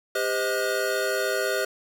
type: tone cluster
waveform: square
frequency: 398.6 / 513 / 629 / 1446 Hz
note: G4 / C5 / D#5 / F#6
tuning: +29 / -34 / +19 / -40 cents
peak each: -30 dBFS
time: 0.15-1.65 s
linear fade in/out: 5 ms
effects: 9-bit